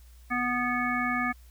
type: harmonic tone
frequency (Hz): 245.9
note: B3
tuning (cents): -7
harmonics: 1 / 3 / 5 / 7 / 9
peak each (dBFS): -31 / -34 / -31 / -32 / -32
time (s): 0.3-1.33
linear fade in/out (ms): 20
effects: added 60 Hz sine -49 dBFS peak until 1.5 s + white hiss -62 dBFS RMS until 1.5 s